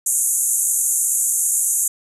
pink band-pass noise, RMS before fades -19 dBFS, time 0.06-1.88 s, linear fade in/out 5 ms, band 6600 to 12000 Hz, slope 96 dB/octave, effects none

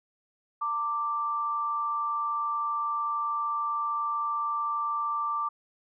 sine tone pair together, 907.8 / 1174.7 Hz, A#5 / D6, -46 / 0 cents, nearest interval major third, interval 446 cents, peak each -36 / -27 dBFS, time 0.61-5.49 s, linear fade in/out 10 ms, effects none

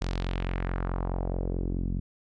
sawtooth tone with low-pass filter sweep, 44.68 Hz, F1, 40 cents sharp, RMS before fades -30 dBFS, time 0.01-2 s, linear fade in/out 10 ms, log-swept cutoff 5600 to 200 Hz, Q 1.8, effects none

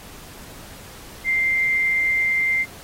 sine tone with amplitude modulation, 2093 Hz, C7, in tune, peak -16 dBFS, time 1.24-2.66 s, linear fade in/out 50 ms, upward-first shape sine, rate 173 Hz, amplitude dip 25%, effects pink hiss -42 dBFS RMS until 2.83 s + AAC 48 kbps

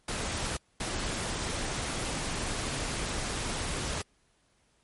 pink noise bursts at uneven times, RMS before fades -33 dBFS, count 2, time 0.08-0.57 / 0.8-4.02 s, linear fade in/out 5 ms, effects pink hiss -69 dBFS RMS until 4.83 s + MP3 48 kbps

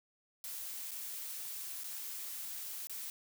blue noise with dropouts, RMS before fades -43 dBFS, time 0.44-3.1 s, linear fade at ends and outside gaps 1 ms, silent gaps 0.91-0.915 / 1.836-1.842 / 2.871-2.896 s, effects none

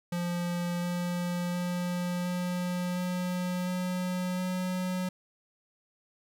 square tone with pitch steps, 174.61 / 176.03 / 177.46 / 178.9 / 180.35 / 181.81 / 183.29 Hz, F3 / F3 / F3 / F3 / F#3 / F#3 / F#3, 0 / +14 / +28 / +42 / -44 / -30 / -16 cents, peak -30 dBFS, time 0.12-5.09 s, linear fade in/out 5 ms, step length 710 ms, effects 12-bit

